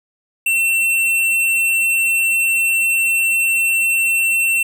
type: tone with hard clipping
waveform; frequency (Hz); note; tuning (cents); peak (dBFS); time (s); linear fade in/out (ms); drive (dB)
sine; 2702; E7; +42; -15; 0.46-4.63; 5; 12
effects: none